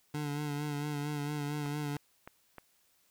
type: tone with vibrato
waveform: 25% pulse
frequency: 146.83 Hz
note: D3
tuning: in tune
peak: -30 dBFS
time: 0.14-1.97 s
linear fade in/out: 5 ms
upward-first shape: sine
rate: 4.4 Hz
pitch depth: 36 cents each way
type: click train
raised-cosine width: 0.5 ms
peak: -30 dBFS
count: 4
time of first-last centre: 1.66-2.583 s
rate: 3.25 Hz
effects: white hiss -70 dBFS RMS until 3.1 s